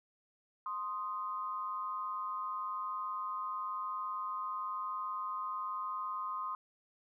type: tone pair together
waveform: sine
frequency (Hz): 1046.5 / 1244.5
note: C6 / D#6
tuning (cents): 0 / 0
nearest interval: minor third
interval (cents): 300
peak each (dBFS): -38 / -39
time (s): 0.66-6.55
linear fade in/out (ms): 2
effects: none